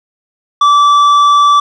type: tone with tanh clipping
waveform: sine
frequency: 1160 Hz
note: D6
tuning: 22 cents flat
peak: -6 dBFS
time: 0.61-1.6 s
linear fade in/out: 5 ms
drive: 8 dB
effects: none